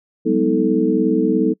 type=tone cluster; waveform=sine; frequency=187.1 / 204.2 / 247.1 / 317.9 / 440 Hz; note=F#3 / G#3 / B3 / D#4 / A4; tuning=+20 / -29 / +1 / +37 / 0 cents; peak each=-23 / -23 / -19 / -18 / -19 dBFS; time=0.25-1.54 s; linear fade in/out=20 ms; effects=noise-tail reverb RT60 0.1 s tail -24 dB re dry